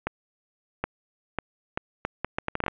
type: accelerating click train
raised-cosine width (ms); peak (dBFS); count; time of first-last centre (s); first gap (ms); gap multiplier
0.5; -11; 13; 0.07-2.682; 770; 0.71
effects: resampled to 8000 Hz + 7-bit